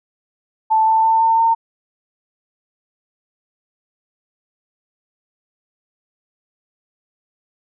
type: tone with pitch steps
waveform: sine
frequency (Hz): 880 / 887.7 / 895.4 / 903.2 / 911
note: A5 / A5 / A5 / A5 / A#5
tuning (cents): 0 / +15 / +30 / +45 / -40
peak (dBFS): -11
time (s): 0.7-1.55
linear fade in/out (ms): 20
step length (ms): 170
effects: none